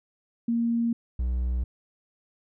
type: tone pair in turn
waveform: sine / triangle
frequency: 233.1 / 61.74 Hz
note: A#3 / B1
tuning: 0 / 0 cents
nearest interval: octave + major seventh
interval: 2300 cents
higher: first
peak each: -22 dBFS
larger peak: neither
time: 0.48-0.93 / 1.19-1.64 s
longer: neither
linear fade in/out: 5 ms
effects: none